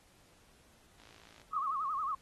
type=click train; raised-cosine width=0.2 ms; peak=-39 dBFS; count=24; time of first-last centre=1-1.417 s; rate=55.2 Hz
type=tone with vibrato; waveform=sine; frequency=1174.7 Hz; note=D6; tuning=in tune; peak=-32 dBFS; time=1.53-2.15 s; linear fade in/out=5 ms; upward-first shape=sine; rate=11 Hz; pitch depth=160 cents each way
effects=pink hiss -65 dBFS RMS until 2.21 s + AAC 32 kbps